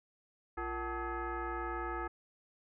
sine tone with frequency modulation, 466.2 Hz, A#4, in tune, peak -35 dBFS, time 0.57-2.08 s, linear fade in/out 10 ms, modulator 407 Hz, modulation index 2.9, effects none

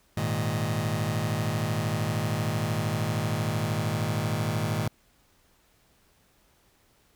sawtooth chord, Ab suspended second, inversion none, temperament just, 103.83 / 116.8 / 155.74 Hz, Ab2 / Bb2 / Eb3, 0 / +4 / +2 cents, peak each -26 dBFS, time 0.17-4.88 s, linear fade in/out 5 ms, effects pink hiss -64 dBFS RMS until 7.15 s

